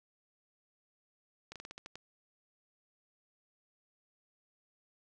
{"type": "slowing click train", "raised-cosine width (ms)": 0.2, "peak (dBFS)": -28, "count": 8, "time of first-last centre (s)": [1.52, 1.956], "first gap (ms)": 37, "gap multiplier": 1.17, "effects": []}